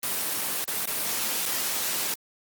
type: noise with dropouts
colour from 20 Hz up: white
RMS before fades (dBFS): -28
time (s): 0.03-2.14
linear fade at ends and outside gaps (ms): 1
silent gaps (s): 0.643-0.678 / 0.856-0.874 / 1.454-1.46
effects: high-pass 150 Hz 12 dB/octave + Opus 24 kbps